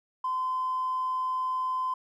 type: tone with tanh clipping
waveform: triangle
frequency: 1027 Hz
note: C6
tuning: 33 cents flat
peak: -26 dBFS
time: 0.24-1.94 s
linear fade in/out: 5 ms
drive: 1 dB
effects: none